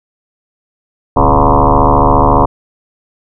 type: tone with frequency modulation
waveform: sine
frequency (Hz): 495.2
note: B4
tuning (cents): +5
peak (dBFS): -5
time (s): 1.16-2.46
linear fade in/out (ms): 10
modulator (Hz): 74.4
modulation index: 7.9
effects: none